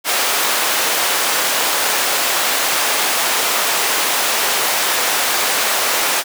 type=high-pass noise; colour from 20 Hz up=pink; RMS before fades=-17 dBFS; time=0.04-6.24 s; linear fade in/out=50 ms; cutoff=660 Hz; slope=12 dB/octave; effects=none